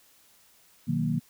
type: chord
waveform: sine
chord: B major seventh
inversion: none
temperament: equal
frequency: 123.47 / 155.56 / 185 / 233.1 Hz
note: B2 / D#3 / F#3 / A#3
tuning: 0 / 0 / 0 / 0 cents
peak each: -33 / -28 / -32 / -29 dBFS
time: 0.87-1.2 s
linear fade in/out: 20 ms
effects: white hiss -60 dBFS RMS until 1.29 s

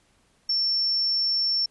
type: tone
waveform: sine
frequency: 5420 Hz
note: E8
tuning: 47 cents sharp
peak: -21 dBFS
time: 0.49-1.66 s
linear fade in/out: 5 ms
effects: pink hiss -64 dBFS RMS until 1.7 s + resampled to 24000 Hz

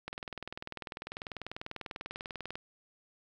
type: click train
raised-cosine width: 0.3 ms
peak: -23 dBFS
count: 51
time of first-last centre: 0.08-2.555 s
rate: 20.2 Hz
effects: 10-bit

